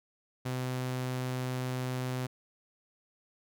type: tone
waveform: sawtooth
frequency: 127.5 Hz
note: C3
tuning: 44 cents flat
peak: -28 dBFS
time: 0.45-2.27 s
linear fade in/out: 10 ms
effects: none